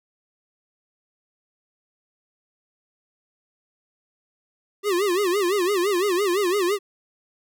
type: tone with vibrato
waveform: square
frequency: 380 Hz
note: F#4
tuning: 46 cents sharp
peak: -20 dBFS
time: 4.83-6.79 s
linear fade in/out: 50 ms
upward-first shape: sine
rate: 5.9 Hz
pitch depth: 170 cents each way
effects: none